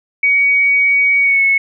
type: tone with pitch glide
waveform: sine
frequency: 2252 to 2198 Hz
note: C#7 to C#7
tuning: +27 to -15 cents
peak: -9 dBFS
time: 0.23-1.58 s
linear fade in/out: 5 ms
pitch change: -42 cents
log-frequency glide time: 1.2-1.42 s
effects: none